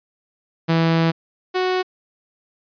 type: tone pair in turn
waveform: sawtooth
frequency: 164.4 / 369.1 Hz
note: E3 / F#4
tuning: -4 / -4 cents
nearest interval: octave + major second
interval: 1400 cents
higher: second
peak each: -11 / -14 dBFS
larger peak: first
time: 0.68-1.12 / 1.54-1.83 s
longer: first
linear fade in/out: 20 ms
effects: resampled to 11025 Hz

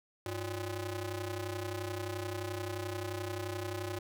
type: ring-modulated tone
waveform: sawtooth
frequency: 228.5 Hz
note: A#3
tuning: 34 cents flat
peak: -29 dBFS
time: 0.26-3.99 s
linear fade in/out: 2 ms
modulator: 130 Hz
effects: none

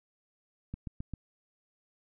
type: click train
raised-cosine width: 5 ms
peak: -25 dBFS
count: 4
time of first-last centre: 0.74-1.137 s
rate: 7.56 Hz
effects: none

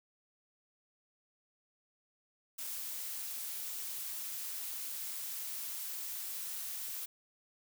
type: noise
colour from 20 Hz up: blue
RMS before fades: -41 dBFS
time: 2.58-7.06 s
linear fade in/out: 10 ms
effects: none

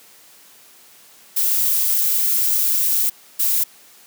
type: noise bursts at uneven times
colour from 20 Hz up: violet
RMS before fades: -18 dBFS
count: 2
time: 1.36-3.1 / 3.39-3.64 s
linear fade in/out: 10 ms
effects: white hiss -48 dBFS RMS until 4.06 s + high-pass 150 Hz 12 dB/octave

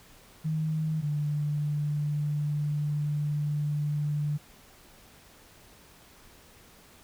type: tone pair in turn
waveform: sine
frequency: 156.7 / 147.91 Hz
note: D#3 / D3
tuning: +13 / +13 cents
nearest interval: minor second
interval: 100 cents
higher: first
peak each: -26 dBFS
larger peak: neither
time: 0.44-1.02 / 1.02-4.38 s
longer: second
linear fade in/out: 20 ms
effects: pink hiss -55 dBFS RMS until 7.03 s

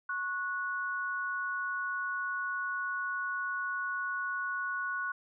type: tone pair together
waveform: sine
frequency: 1100 / 1468.3 Hz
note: C#6 / F#6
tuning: -14 / -14 cents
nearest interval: perfect fourth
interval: 500 cents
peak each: -37 / -33 dBFS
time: 0.09-5.12 s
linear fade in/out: 5 ms
effects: none

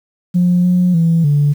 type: tone with pitch steps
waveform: sine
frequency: 177.7 / 179.7 / 165.8 / 145.5 Hz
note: F3 / F3 / E3 / D3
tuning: +30 / +50 / +10 / -16 cents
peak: -8 dBFS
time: 0.34-1.54 s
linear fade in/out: 20 ms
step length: 300 ms
effects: tanh soft clip ceiling -5 dBFS + 7-bit

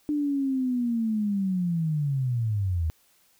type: linear sweep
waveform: sine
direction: down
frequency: 300 to 77 Hz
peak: -23 dBFS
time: 0.09-2.9 s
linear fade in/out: 0 ms
effects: white hiss -63 dBFS RMS until 3.39 s

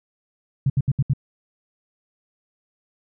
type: tone bursts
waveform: sine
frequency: 135.2 Hz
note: C#3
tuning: 43 cents flat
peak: -15 dBFS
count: 5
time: 0.66-1.135 s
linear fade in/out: 5 ms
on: 39 ms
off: 70 ms
effects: none

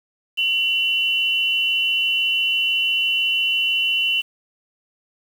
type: tone pair together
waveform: sine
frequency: 2743 / 2989 Hz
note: F7 / F#7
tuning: -32 / +17 cents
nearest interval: minor second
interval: 149 cents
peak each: -20 dBFS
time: 0.37-4.22 s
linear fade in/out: 20 ms
effects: 7-bit

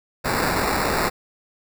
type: noise with sample-and-hold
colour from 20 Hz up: violet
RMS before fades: -22 dBFS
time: 0.24-1.1 s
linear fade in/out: 20 ms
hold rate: 3150 Hz
effects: none

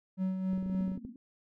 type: tone with tremolo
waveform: triangle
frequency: 187.9 Hz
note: F#3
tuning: 27 cents sharp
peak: -26 dBFS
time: 0.17-0.99 s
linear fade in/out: 50 ms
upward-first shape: sine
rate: 3.6 Hz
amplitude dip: 45%
type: clicks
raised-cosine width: 3 ms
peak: -32 dBFS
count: 11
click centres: 0.532 / 0.578 / 0.627 / 0.662 / 0.698 / 0.748 / 0.808 / 0.879 / 0.918 / 0.976 / 1.05 s
type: band-pass noise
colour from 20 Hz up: pink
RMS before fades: -46 dBFS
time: 0.65-1.16 s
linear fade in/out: 2 ms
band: 220 to 260 Hz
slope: 96 dB/octave
effects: none

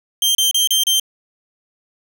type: tone bursts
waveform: sawtooth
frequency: 3149 Hz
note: G7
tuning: 7 cents sharp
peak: -10 dBFS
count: 5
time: 0.22-0.998 s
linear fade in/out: 2 ms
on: 130 ms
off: 32 ms
effects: none

